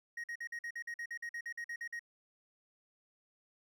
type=tone bursts; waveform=triangle; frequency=1879 Hz; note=A#6; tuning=13 cents sharp; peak=-37 dBFS; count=16; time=0.17-1.994 s; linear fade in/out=5 ms; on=69 ms; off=48 ms; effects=none